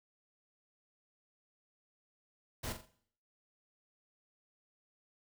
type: noise with echo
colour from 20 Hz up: pink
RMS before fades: -40 dBFS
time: 2.63-2.73 s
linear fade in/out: 10 ms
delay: 43 ms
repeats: 3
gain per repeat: -8 dB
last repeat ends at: 2.859 s
effects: noise-tail reverb RT60 0.6 s tail -17 dB re dry